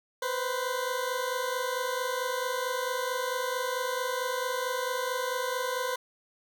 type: tone pair together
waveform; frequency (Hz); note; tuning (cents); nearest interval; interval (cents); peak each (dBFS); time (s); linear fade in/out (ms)
20% pulse; 493.9 / 518.4; B4 / C5; 0 / -16; minor second; 84; -27; 0.22-5.96; 5
effects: none